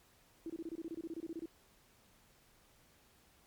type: tone bursts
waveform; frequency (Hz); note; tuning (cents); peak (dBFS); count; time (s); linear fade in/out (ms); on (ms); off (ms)
sine; 329.1; E4; -3; -39; 16; 0.46-1.458; 2; 38; 26
effects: pink hiss -67 dBFS RMS until 3.46 s + MP3 96 kbps